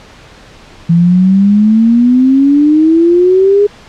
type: exponential sweep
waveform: sine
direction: up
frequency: 166 to 415.3 Hz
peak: -4 dBFS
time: 0.89-3.67 s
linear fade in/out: 10 ms
effects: pink hiss -37 dBFS RMS until 3.88 s + low-pass 5000 Hz 12 dB/octave